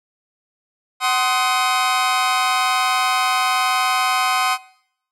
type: chord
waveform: sawtooth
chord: C diminished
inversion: second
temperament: just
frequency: 753.5 / 1046.5 / 1255.8 Hz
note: Gb5 / C6 / Eb6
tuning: +31 / 0 / +16 cents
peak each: -17 dBFS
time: 1-4.58 s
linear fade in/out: 50 ms
effects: noise-tail reverb RT60 0.7 s tail -21 dB re dry + low-pass 10000 Hz 12 dB/octave